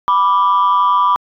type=tone pair together; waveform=sine; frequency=988 / 1174.9 Hz; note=B5 / D6; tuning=0 / 0 cents; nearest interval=minor third; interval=300 cents; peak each=-11 dBFS; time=0.08-1.16 s; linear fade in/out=0 ms; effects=tanh soft clip ceiling -6 dBFS